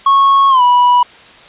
triangle tone with pitch glide, 1100 to 980 Hz, C#6 to B5, -14 to -14 cents, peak -4 dBFS, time 0.06-1.03 s, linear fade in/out 5 ms, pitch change -200 cents, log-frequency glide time 0.49-0.62 s, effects white hiss -39 dBFS RMS until 1.48 s + resampled to 8000 Hz

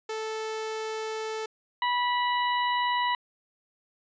sawtooth tone, 438.8 Hz, A4, 5 cents flat, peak -27 dBFS, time 0.09-1.46 s, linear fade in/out 5 ms
harmonic tone, 979 Hz, B5, 15 cents flat, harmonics 1 / 2 / 3 / 4, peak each -25 / -31 / -35 / -37 dBFS, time 1.82-3.15 s, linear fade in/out 2 ms
effects resampled to 16000 Hz

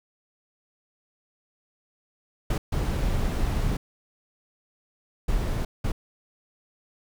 brown noise bursts at uneven times, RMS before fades -25 dBFS, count 4, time 2.5-2.58 / 2.72-3.77 / 5.28-5.65 / 5.84-5.92 s, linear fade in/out 5 ms, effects none

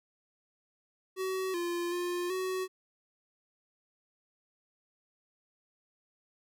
square tone with pitch steps, 377.2 / 346.6 / 353 / 373.4 Hz, F#4 / F4 / F4 / F#4, +33 / -13 / +19 / +16 cents, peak -32 dBFS, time 1.16-2.68 s, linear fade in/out 50 ms, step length 380 ms, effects none

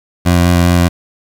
20% pulse tone with vibrato, 87.5 Hz, F2, 4 cents sharp, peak -3 dBFS, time 0.25-0.89 s, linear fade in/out 20 ms, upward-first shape sine, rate 4.9 Hz, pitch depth 17 cents each way, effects 7-bit

